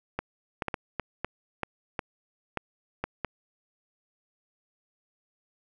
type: clicks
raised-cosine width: 0.5 ms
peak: -14 dBFS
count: 11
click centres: 0.19 / 0.622 / 0.683 / 0.742 / 0.997 / 1.246 / 1.633 / 1.992 / 2.573 / 3.04 / 3.247 s
effects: none